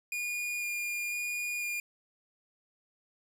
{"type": "tone with vibrato", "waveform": "45% pulse", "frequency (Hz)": 2428, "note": "D#7", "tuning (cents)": -43, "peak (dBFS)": -32, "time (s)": [0.12, 1.8], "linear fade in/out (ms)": 2, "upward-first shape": "square", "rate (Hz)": 1, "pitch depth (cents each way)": 8, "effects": ["10-bit"]}